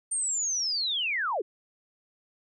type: linear sweep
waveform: sine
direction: down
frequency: 8870 to 328.5 Hz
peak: -26 dBFS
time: 0.11-1.42 s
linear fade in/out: 10 ms
effects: none